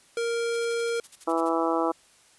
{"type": "tone", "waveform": "square", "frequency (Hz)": 466.2, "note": "A#4", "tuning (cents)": 0, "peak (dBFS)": -26, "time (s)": [0.17, 1], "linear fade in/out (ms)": 2}
{"type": "noise bursts", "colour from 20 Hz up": "blue", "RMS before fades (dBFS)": -43, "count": 12, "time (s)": [0.53, 1.495], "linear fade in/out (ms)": 10, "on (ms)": 41, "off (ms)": 43}
{"type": "harmonic tone", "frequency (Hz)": 164.81, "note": "E3", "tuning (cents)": 0, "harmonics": [2, 3, 4, 5, 6, 7, 8], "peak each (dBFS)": [-27, -29, -30, -31, -32, -32, -33], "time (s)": [1.27, 1.92], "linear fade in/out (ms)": 10}
{"effects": ["white hiss -58 dBFS RMS until 2.38 s", "resampled to 24000 Hz"]}